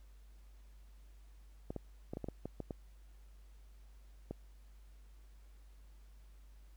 clicks, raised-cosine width 2 ms, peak -27 dBFS, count 10, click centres 1.705 / 1.763 / 2.135 / 2.171 / 2.243 / 2.286 / 2.456 / 2.603 / 2.708 / 4.31 s, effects added 50 Hz sine -55 dBFS peak until 6.76 s + pink hiss -72 dBFS RMS until 6.76 s

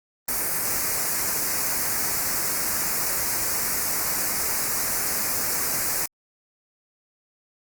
white band-stop noise, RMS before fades -25 dBFS, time 0.28-6.06 s, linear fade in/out 5 ms, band 2400 to 4700 Hz, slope 48 dB/octave, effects Opus 32 kbps

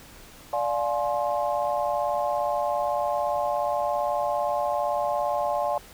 sine chord, D half-diminished seventh, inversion none, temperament just, 587.3 / 704.8 / 845.8 / 1057.2 Hz, D5 / F5 / Ab5 / C6, 0 / +16 / +31 / +18 cents, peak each -27 / -28 / -29 / -32 dBFS, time 0.53-5.78 s, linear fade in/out 2 ms, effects pink hiss -48 dBFS RMS until 5.93 s

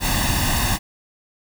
pink noise with comb filter, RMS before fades -20 dBFS, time 0-0.79 s, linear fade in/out 50 ms, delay 1.1 ms, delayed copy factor +0.75, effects none

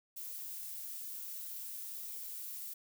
violet noise, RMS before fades -44 dBFS, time 0.16-2.74 s, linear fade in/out 10 ms, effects none

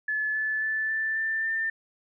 sine tone with pitch steps, 1723 / 1737 / 1751.1 / 1765.3 / 1779.6 / 1794.1 Hz, A6 / A6 / A6 / A6 / A6 / A6, -37 / -23 / -9 / +5 / +19 / +33 cents, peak -25 dBFS, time 0.08-1.7 s, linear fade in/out 5 ms, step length 270 ms, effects none

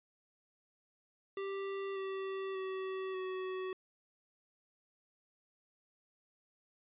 square tone with pitch steps, 392 / 385.9 / 380 / 374.1 Hz, G4 / G4 / F#4 / F#4, 0 / -27 / +46 / +19 cents, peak -38 dBFS, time 1.37-3.73 s, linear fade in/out 2 ms, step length 590 ms, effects resampled to 8000 Hz

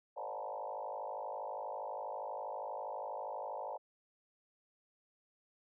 sine tone with frequency modulation, 728 Hz, F#5, 28 cents flat, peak -39 dBFS, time 0.16-3.78 s, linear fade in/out 20 ms, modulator 52.4 Hz, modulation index 4.2, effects none

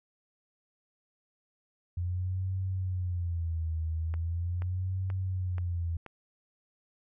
sine tone with vibrato, 87 Hz, F2, 6 cents flat, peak -29 dBFS, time 1.97-5.97 s, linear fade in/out 5 ms, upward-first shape sine, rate 0.4 Hz, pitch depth 140 cents each way
click train, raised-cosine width 0.5 ms, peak -29 dBFS, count 5, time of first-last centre 4.14-6.063 s, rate 2.08 Hz
effects none

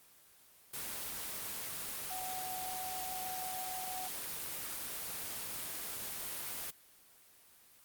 sine tone in noise, 746 Hz, F#5, 14 cents sharp, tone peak -41 dBFS, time 2.1-4.08 s, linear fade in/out 10 ms, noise white, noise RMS -41 dBFS, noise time 0.73-6.71 s, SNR -3 dB, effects white hiss -62 dBFS RMS until 7.84 s + Opus 24 kbps

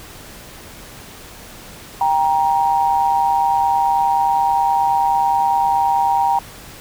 sine tone pair together, 790 / 939.5 Hz, G5 / A#5, +13 / +13 cents, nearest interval minor third, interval 300 cents, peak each -16 dBFS, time 2.01-6.39 s, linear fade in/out 2 ms, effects pink hiss -38 dBFS RMS until 6.8 s

